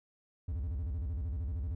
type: tone with vibrato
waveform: triangle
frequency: 73.5 Hz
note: D2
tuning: 2 cents sharp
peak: -31 dBFS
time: 0.48-1.75 s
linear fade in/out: 5 ms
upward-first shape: square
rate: 13 Hz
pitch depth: 290 cents each way
effects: none